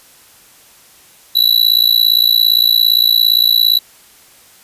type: tone with amplitude modulation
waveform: square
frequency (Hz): 3944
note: B7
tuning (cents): -3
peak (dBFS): -5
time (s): 1.35-3.79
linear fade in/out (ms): 10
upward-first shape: sine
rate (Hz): 57.5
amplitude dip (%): 100
effects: white hiss -45 dBFS RMS until 4.63 s + resampled to 32000 Hz